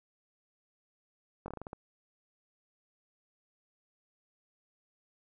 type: slowing click train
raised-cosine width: 1 ms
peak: -27 dBFS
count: 8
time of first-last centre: 1.46-1.731 s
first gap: 21 ms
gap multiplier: 1.2
effects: none